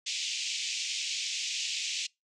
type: band-pass noise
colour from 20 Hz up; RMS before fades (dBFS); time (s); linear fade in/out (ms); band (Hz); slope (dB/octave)
pink; -34; 0.06-2.07; 10; 2400 to 7300; 48
effects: noise-tail reverb RT60 0.2 s tail -25 dB re dry